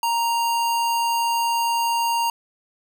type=tone; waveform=square; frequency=932.3 Hz; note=A#5; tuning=in tune; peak=-20 dBFS; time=0.03-2.3 s; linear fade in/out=2 ms; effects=none